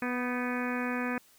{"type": "harmonic tone with a mistuned harmonic", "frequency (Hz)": 246.9, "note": "B3", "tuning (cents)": 0, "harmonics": [1, 2, 3, 4, 5, 6, 7, 8, 9, 10], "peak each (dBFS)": [-32, -38, -42, -41, -41, -41, -39, -46, -43, -43], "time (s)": [0.02, 1.18], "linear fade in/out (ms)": 2, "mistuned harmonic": 6, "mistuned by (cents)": 51, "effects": ["white hiss -61 dBFS RMS until 1.38 s"]}